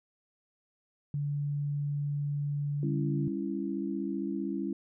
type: tone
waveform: sine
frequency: 144.5 Hz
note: D3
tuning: 28 cents flat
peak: -29 dBFS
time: 1.14-3.28 s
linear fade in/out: 2 ms
type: chord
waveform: sine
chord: C# diminished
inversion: second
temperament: just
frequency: 199.57 / 277.2 / 332.6 Hz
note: G3 / C#4 / E4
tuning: +31 / 0 / +16 cents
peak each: -35 dBFS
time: 2.83-4.73 s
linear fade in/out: 2 ms
effects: none